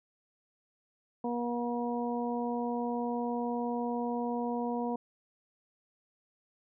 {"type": "harmonic tone", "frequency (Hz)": 239.6, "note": "A#3", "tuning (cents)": 48, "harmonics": [1, 2, 3, 4], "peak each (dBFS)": [-33, -36, -38, -39], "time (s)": [1.24, 4.96], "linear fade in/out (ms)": 5, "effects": []}